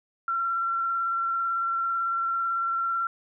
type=tone with vibrato; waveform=sine; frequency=1360 Hz; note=F6; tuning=46 cents flat; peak=-24 dBFS; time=0.28-3.07 s; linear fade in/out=2 ms; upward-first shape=square; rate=18 Hz; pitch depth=13 cents each way; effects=none